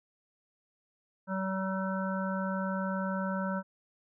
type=harmonic tone; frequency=190.5 Hz; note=G3; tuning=49 cents flat; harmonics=1 / 3 / 5 / 7 / 8; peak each=-32 / -37 / -39 / -40 / -41 dBFS; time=1.27-3.63 s; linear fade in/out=50 ms; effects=none